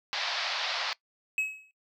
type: band-pass noise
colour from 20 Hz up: white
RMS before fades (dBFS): -32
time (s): 0.13-0.93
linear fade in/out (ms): 0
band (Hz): 580 to 5000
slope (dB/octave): 48
type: tone with exponential decay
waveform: triangle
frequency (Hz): 2565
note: E7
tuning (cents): -48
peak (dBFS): -22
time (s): 1.38-1.71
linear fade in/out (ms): 1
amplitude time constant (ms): 71
effects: noise-tail reverb RT60 0.1 s tail -20 dB re dry